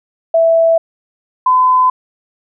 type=tone pair in turn; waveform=sine; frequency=659.3 / 1015.6 Hz; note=E5 / B5; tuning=0 / +48 cents; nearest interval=perfect fifth; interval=748 cents; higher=second; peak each=-7 dBFS; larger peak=neither; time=0.34-0.78 / 1.46-1.9 s; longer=neither; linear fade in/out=5 ms; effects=none